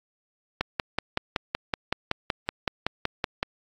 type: click train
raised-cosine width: 0.3 ms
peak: -8 dBFS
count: 16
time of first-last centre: 0.61-3.43 s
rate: 5.32 Hz
effects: AAC 48 kbps